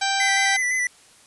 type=harmonic tone; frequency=784 Hz; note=G5; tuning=in tune; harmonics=1 / 2 / 3 / 4 / 5 / 6 / 7 / 8 / 10; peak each=-24 / -26 / -30 / -32 / -29 / -33 / -33 / -33 / -34 dBFS; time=0.01-0.57 s; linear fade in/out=10 ms
type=tone with vibrato; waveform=square; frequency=2000 Hz; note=B6; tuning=21 cents sharp; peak=-21 dBFS; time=0.2-0.87 s; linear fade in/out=2 ms; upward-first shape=square; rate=5.9 Hz; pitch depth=26 cents each way
effects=white hiss -52 dBFS RMS until 1.26 s + resampled to 24000 Hz